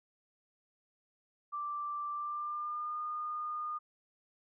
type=tone with pitch glide; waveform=sine; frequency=1174.7 to 1220.3 Hz; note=D6 to D#6; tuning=0 to -34 cents; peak=-35 dBFS; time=1.52-3.79 s; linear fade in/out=20 ms; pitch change=+66 cents; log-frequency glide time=2.12-3 s; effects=none